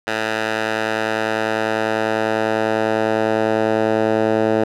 10% pulse tone with band-pass filter sweep, 110 Hz, A2, in tune, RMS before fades -19 dBFS, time 0.07-4.64 s, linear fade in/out 5 ms, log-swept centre 1700 to 530 Hz, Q 0.79, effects none

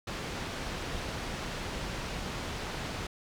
pink low-pass noise, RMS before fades -37 dBFS, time 0.07-3.07 s, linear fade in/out 5 ms, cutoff 5200 Hz, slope 12 dB/octave, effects none

